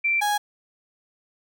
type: tone pair in turn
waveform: sine / 35% pulse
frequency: 2349 / 828.7 Hz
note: D7 / G#5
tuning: 0 / -4 cents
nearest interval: octave + tritone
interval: 1804 cents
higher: first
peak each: -19 dBFS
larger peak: neither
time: 0.04-0.21 / 0.21-0.38 s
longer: neither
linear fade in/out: 10 ms
effects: none